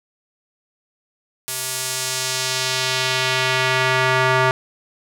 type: tone with band-pass filter sweep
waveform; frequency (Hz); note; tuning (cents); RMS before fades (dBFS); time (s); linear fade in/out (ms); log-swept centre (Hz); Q
square; 129.6; C3; -16; -20; 1.48-4.51; 0; 11000 to 1300; 0.93
effects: none